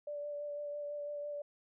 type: tone with vibrato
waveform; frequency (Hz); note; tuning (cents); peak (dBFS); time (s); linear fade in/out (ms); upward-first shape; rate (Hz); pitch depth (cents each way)
sine; 584; D5; -10; -38; 0.07-1.42; 5; sine; 6; 15
effects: none